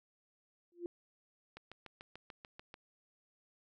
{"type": "tone with exponential growth", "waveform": "sine", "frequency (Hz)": 347.5, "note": "F4", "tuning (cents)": -9, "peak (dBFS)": -34, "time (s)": [0.72, 0.86], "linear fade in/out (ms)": 1, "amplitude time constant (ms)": 30}
{"type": "click train", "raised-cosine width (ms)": 0.3, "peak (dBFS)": -33, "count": 9, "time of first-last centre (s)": [1.57, 2.741], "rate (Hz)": 6.83}
{"effects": []}